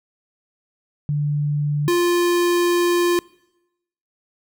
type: tone pair in turn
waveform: sine / square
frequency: 146.83 / 349.2 Hz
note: D3 / F4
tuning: 0 / 0 cents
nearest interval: octave + minor third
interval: 1500 cents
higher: second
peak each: -18 / -16 dBFS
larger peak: second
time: 1.09-1.88 / 1.88-3.19 s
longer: second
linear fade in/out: 0 ms
effects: noise-tail reverb RT60 0.9 s tail -24 dB re dry